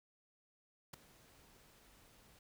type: noise with ADSR envelope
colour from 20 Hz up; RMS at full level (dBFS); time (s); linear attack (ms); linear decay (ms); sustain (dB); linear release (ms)
pink; -45; 0.93-2.39; 10; 4; -20; 4
effects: none